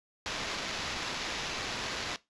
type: noise with sample-and-hold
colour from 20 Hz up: blue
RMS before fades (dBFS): -36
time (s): 0.26-2.16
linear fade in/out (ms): 0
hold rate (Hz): 8820
effects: noise-tail reverb RT60 0.2 s tail -18 dB re dry + resampled to 22050 Hz